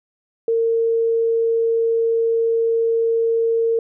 sine tone, 457.2 Hz, A#4, 34 cents flat, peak -15 dBFS, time 0.48-3.79 s, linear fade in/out 2 ms, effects none

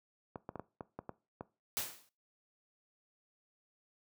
clicks, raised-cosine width 1 ms, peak -27 dBFS, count 8, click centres 0.358 / 0.491 / 0.557 / 0.596 / 0.808 / 0.99 / 1.093 / 1.409 s
white noise with exponential decay, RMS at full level -33 dBFS, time 1.77-2.09 s, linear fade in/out 0 ms, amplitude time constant 68 ms
effects noise-tail reverb RT60 0.3 s tail -19 dB re dry + high-pass 100 Hz 12 dB/octave

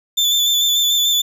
35% pulse tone with vibrato, 3514 Hz, A7, 3 cents flat, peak -12 dBFS, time 0.17-1.22 s, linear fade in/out 10 ms, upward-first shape square, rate 6.8 Hz, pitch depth 24 cents each way, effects none

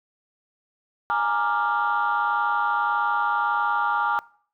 sine chord, Bb dominant seventh, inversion third, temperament equal with one note detuned, 830.6 / 932.3 / 1180.8 / 1396.9 Hz, Ab5 / Bb5 / D6 / F6, 0 / 0 / +9 / 0 cents, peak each -25 dBFS, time 1.1-4.19 s, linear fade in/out 0 ms, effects noise-tail reverb RT60 0.5 s tail -22 dB re dry + tanh soft clip ceiling -14 dBFS

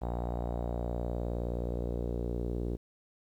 sawtooth tone with low-pass filter sweep, 59.3 Hz, A#1, 30 cents sharp, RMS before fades -34 dBFS, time 0.01-2.77 s, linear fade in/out 20 ms, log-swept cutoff 780 to 400 Hz, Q 2.8, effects 11-bit

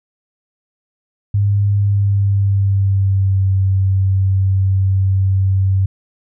sine tone with pitch glide, 101.2 to 95.96 Hz, G#2 to G2, -44 to -36 cents, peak -11 dBFS, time 1.34-5.86 s, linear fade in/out 5 ms, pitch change -92 cents, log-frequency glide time 1.78-3.49 s, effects none

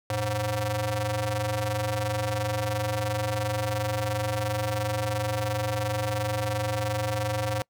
sawtooth ring-modulated tone, 207.7 Hz, G#3, in tune, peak -19 dBFS, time 0.1-7.62 s, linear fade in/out 2 ms, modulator 323 Hz, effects noise-tail reverb RT60 0.1 s tail -26 dB re dry

